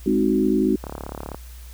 sine chord, Ab dominant seventh, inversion none, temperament equal, 207.7 / 261.6 / 311.1 / 370 Hz, Ab3 / C4 / Eb4 / Gb4, 0 / 0 / 0 / 0 cents, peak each -22 dBFS, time 0.06-0.76 s, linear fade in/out 5 ms
click train, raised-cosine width 1 ms, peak -17 dBFS, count 19, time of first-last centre 0.84-1.346 s, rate 35.6 Hz
effects added 60 Hz sine -37 dBFS peak until 1.73 s + white hiss -49 dBFS RMS until 1.73 s

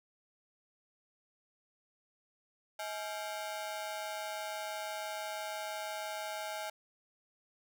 sawtooth ring-modulated tone, 740 Hz, F#5, in tune, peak -31 dBFS, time 2.79-6.7 s, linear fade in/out 5 ms, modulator 103 Hz, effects none

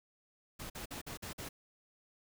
pink noise bursts, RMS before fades -44 dBFS, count 6, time 0.59-1.49 s, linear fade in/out 10 ms, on 110 ms, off 48 ms, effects none

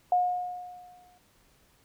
sine tone with exponential decay, 720 Hz, F#5, 47 cents flat, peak -19 dBFS, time 0.12-1.18 s, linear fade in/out 2 ms, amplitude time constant 230 ms, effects pink hiss -64 dBFS RMS until 1.84 s

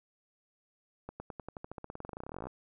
accelerating click train, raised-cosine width 1 ms, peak -27 dBFS, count 30, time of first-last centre 1.09-2.47 s, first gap 110 ms, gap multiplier 0.93, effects none

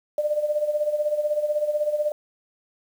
sine tone with tremolo, 598 Hz, D5, 31 cents sharp, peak -18 dBFS, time 0.18-2.12 s, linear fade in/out 2 ms, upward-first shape sine, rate 16 Hz, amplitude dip 70%, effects 8-bit

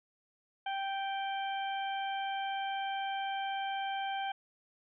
harmonic tone, 783 Hz, G5, 2 cents flat, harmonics 1 / 2 / 3 / 4, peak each -34 / -42 / -46 / -44 dBFS, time 0.66-4.32 s, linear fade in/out 5 ms, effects none

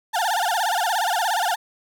35% pulse tone with vibrato, 797 Hz, G5, 28 cents sharp, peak -18 dBFS, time 0.13-1.56 s, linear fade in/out 20 ms, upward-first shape sine, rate 17 Hz, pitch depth 240 cents each way, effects none

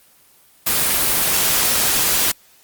white noise, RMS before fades -17 dBFS, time 0.66-2.32 s, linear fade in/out 10 ms, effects white hiss -52 dBFS RMS until 2.63 s + Opus 24 kbps

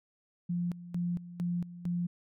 sine tone with tremolo, 174.61 Hz, F3, in tune, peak -29 dBFS, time 0.49-2.07 s, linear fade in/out 10 ms, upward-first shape square, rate 2.2 Hz, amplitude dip 80%, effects none

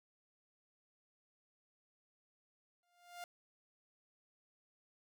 sawtooth tone with exponential growth, 702 Hz, F5, 9 cents sharp, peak -39 dBFS, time 2.83-3.24 s, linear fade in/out 1 ms, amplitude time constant 87 ms, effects none

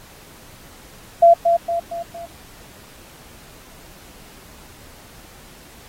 sine tone with echo, 681 Hz, F5, 44 cents flat, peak -6 dBFS, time 1.22-1.34 s, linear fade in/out 10 ms, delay 230 ms, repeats 4, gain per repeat -6 dB, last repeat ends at 2.26 s, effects pink hiss -45 dBFS RMS until 5.88 s + AAC 48 kbps

